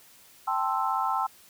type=chord; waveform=sine; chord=A minor seventh; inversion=third; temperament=equal; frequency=784 / 880 / 1046.5 / 1318.5 Hz; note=G5 / A5 / C6 / E6; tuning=0 / 0 / 0 / 0 cents; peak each=-30 dBFS; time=0.47-1.27 s; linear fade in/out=10 ms; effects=white hiss -55 dBFS RMS until 1.49 s